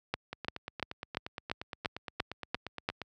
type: two click trains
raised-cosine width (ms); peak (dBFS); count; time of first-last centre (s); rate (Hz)
0.3; -22 / -14; 24 / 9; 0.33-3.017 / 0.14-2.889; 8.56 / 2.91
effects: high-pass 60 Hz 12 dB/octave